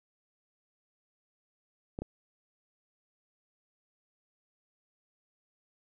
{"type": "clicks", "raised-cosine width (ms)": 2, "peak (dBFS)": -23, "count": 2, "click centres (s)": [1.989, 2.02], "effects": []}